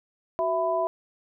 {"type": "tone cluster", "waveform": "sine", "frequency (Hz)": [372.6, 661, 997], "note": ["F#4", "E5", "B5"], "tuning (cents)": [12, 5, 16], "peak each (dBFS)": [-31, -24, -29], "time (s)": [0.39, 0.87], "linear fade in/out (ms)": 0, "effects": []}